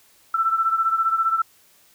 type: beating tone pair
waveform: sine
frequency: 1330 / 1345 Hz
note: E6 / E6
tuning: +15 / +34 cents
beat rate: 15 Hz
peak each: -19 / -24 dBFS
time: 0.34-1.42 s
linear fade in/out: 5 ms
effects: white hiss -56 dBFS RMS until 1.94 s